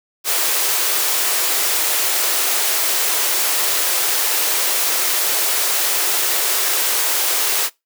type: high-pass noise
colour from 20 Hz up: white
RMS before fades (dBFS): -18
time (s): 0.24-7.7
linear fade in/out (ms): 50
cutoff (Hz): 330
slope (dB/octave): 48
effects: noise-tail reverb RT60 0.2 s tail -23 dB re dry